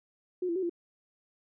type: tone with pitch steps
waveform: sine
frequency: 362.9 / 338.2 / 377.1 / 343.6 Hz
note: F#4 / E4 / F#4 / F4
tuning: -34 / +44 / +33 / -28 cents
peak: -28 dBFS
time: 0.42-0.696 s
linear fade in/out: 5 ms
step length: 69 ms
effects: none